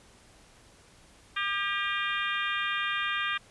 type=harmonic tone with a mistuned harmonic; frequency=400.9 Hz; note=G4; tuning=39 cents sharp; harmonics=3 / 4 / 5 / 6 / 7 / 8 / 9; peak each=-33 / -33 / -36 / -35 / -38 / -38 / -40 dBFS; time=1.36-3.38 s; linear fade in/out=10 ms; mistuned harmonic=5; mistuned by=-65 cents; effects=pink hiss -57 dBFS RMS until 3.5 s + resampled to 24000 Hz